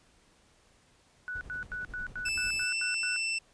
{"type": "tone bursts", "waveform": "sine", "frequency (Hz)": 1480, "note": "F#6", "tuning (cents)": 0, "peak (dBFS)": -34, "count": 9, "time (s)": [1.28, 3.162], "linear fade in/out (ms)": 0, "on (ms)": 130, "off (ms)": 89}
{"type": "noise with tremolo", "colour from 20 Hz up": "brown", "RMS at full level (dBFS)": -45, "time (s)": [1.35, 2.64], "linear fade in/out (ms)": 5, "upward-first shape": "sine", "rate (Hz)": 11, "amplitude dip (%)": 60}
{"type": "tone with pitch glide", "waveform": "sawtooth", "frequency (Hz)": [2637, 2672], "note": ["E7", "E7"], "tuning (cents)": [0, 23], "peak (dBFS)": -26, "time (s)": [2.25, 3.39], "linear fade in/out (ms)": 10, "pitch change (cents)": 23, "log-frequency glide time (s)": [2.61, 2.75]}
{"effects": ["pink hiss -64 dBFS RMS until 3.53 s", "resampled to 22050 Hz"]}